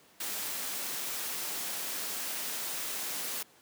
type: noise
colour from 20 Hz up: white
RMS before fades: -36 dBFS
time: 0.2-3.43 s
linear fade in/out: 5 ms
effects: pink hiss -60 dBFS RMS until 3.61 s + high-pass 200 Hz 12 dB/octave